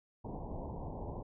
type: low-pass noise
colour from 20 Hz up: pink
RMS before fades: -42 dBFS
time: 0.24-1.23 s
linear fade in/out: 10 ms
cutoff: 990 Hz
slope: 96 dB/octave
effects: none